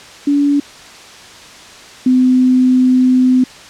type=tone pair in turn; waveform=sine; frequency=286 / 254.8 Hz; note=D4 / C4; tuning=-46 / -46 cents; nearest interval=major second; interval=200 cents; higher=first; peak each=-9 / -7 dBFS; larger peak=second; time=0.27-0.6 / 2.06-3.44 s; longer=second; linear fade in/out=5 ms; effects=white hiss -36 dBFS RMS until 3.69 s + low-pass 6000 Hz 12 dB/octave